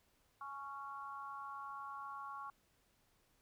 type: tone with amplitude modulation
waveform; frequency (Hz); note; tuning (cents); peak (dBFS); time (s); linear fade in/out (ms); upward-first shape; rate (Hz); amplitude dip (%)
sine; 1108.7; C#6; 0; -40; 0.41-2.5; 2; sine; 272; 100
effects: pink hiss -75 dBFS RMS until 3.41 s